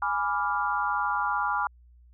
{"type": "chord", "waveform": "sine", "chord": "G# diminished seventh", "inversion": "none", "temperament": "equal", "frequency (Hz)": [830.6, 987.8, 1174.7, 1396.9], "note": ["G#5", "B5", "D6", "F6"], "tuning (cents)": [0, 0, 0, 0], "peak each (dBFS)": -30, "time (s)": [0.02, 1.67], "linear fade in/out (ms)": 2, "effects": ["added 60 Hz sine -52 dBFS peak until 2.13 s"]}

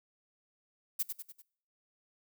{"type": "noise with echo", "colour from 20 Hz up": "violet", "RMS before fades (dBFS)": -31, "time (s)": [0.99, 1.03], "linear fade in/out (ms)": 10, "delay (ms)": 98, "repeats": 4, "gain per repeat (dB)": -6, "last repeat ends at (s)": 1.422, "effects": ["noise-tail reverb RT60 0.6 s tail -23 dB re dry"]}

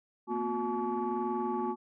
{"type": "tone cluster", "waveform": "sine", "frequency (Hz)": [229.6, 250.7, 361.5, 858, 1136], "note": ["A#3", "B3", "F#4", "A5", "C#6"], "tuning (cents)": [-26, 26, -40, -44, 42], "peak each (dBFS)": [-36, -38, -33, -34, -39], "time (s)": [0.27, 1.76], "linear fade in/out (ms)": 50, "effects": ["tanh soft clip ceiling -22 dBFS"]}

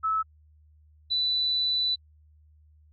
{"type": "tone pair in turn", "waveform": "sine", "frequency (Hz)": [1302, 3979], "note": ["E6", "B7"], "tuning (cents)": [-22, 12], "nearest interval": "octave + perfect fifth", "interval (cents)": 1934, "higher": "second", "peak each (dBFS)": -23, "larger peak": "neither", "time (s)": [[0.03, 0.23], [1.1, 1.96]], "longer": "second", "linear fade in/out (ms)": 20, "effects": ["added 76 Hz sine -55 dBFS peak until 2.92 s", "AAC 48 kbps"]}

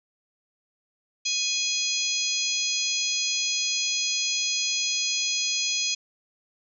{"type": "harmonic tone with a mistuned harmonic", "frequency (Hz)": 830.6, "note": "G#5", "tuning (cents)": 0, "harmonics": [3, 4, 5, 6, 7, 8], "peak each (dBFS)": [-31, -31, -31, -31, -31, -31], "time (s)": [1.25, 5.95], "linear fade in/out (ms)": 10, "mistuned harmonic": 7, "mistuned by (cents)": 62, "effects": []}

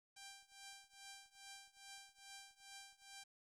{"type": "tone with tremolo", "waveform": "5% pulse", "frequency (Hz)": 789, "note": "G5", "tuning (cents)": 11, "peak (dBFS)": -40, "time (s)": [0.16, 3.24], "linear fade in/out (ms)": 10, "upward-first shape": "triangle", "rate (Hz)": 2.4, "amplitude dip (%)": 95, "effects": ["low-pass 10000 Hz 12 dB/octave", "13-bit"]}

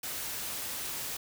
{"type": "noise", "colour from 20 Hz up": "white", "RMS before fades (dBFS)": -37, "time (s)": [0.03, 1.17], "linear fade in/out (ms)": 5, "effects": []}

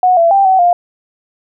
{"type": "tone with pitch steps", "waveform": "sine", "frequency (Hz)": [733, 673, 788, 757, 703], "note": ["F#5", "E5", "G5", "F#5", "F5"], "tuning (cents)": [-16, 36, 9, 39, 11], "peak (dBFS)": -6, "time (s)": [0.03, 0.73], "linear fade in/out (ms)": 2, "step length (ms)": 140, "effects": []}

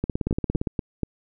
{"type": "two click trains", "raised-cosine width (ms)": 3, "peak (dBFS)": [-11, -11], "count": [12, 4], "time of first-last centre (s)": [[0.04, 0.672], [0.31, 1.033]], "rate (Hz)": [17.4, 4.15], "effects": []}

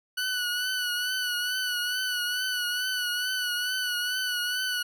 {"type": "tone with vibrato", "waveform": "20% pulse", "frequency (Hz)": 1480, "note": "F#6", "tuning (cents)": 0, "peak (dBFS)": -22, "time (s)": [0.17, 4.83], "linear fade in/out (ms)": 10, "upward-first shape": "triangle", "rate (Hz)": 2.3, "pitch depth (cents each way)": 47, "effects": []}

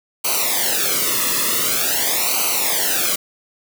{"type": "noise with flanger", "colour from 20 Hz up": "white", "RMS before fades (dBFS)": -19, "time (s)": [0.24, 3.16], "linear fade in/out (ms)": 10, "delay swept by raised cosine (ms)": [0.57, 1.32], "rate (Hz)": 0.46, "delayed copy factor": -1, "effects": []}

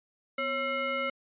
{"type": "tone with frequency modulation", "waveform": "sine", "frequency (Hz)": 1345, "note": "E6", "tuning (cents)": 34, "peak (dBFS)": -28, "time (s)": [0.38, 1.1], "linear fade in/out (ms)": 5, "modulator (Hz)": 798, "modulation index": 1.5, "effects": ["resampled to 8000 Hz"]}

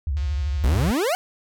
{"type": "tone with vibrato", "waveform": "sine", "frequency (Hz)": 71.1, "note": "C#2", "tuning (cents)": 45, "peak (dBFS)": -21, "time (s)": [0.07, 0.91], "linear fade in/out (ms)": 0, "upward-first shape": "sine", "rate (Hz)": 13, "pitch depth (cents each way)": 200}
{"type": "click train", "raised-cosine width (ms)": 0.2, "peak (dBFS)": -27, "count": 123, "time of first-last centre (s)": [0.17, 0.848], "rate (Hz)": 180}
{"type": "exponential sweep", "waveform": "40% pulse", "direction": "up", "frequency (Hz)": [53.7, 770], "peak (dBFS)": -19, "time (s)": [0.64, 1.15], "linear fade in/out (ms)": 0}
{"effects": []}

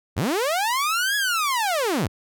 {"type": "linear two-way sweep", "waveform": "sawtooth", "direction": "up then down", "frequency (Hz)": [61.74, 1696, 61.74], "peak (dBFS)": -17, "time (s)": [0.16, 2.08], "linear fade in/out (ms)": 20, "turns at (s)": 1.16, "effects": []}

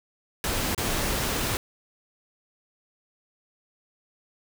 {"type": "noise with dropouts", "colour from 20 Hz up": "pink", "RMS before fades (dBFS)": -27, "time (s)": [0.44, 1.57], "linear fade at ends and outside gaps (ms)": 1, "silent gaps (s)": [0.748, 0.778], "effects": []}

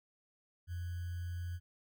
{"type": "tone with sample-and-hold", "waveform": "sine", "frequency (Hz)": 87.31, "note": "F2", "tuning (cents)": 0, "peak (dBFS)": -37, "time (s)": [0.67, 1.6], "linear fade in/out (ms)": 50, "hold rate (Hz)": 1575, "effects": []}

